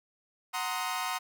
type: chord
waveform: sawtooth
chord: C half-diminished seventh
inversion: second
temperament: equal with one note detuned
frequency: 740 / 932.3 / 1046.5 / 1258.2 Hz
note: Gb5 / Bb5 / C6 / Eb6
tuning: 0 / 0 / 0 / +19 cents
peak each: -33 dBFS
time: 0.53-1.19 s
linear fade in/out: 20 ms
effects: none